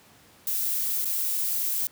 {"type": "noise with dropouts", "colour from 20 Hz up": "violet", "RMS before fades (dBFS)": -27, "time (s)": [0.47, 1.87], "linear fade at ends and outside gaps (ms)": 1, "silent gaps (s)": [1.047, 1.055], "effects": ["pink hiss -55 dBFS RMS until 1.91 s", "high-pass 100 Hz 12 dB/octave"]}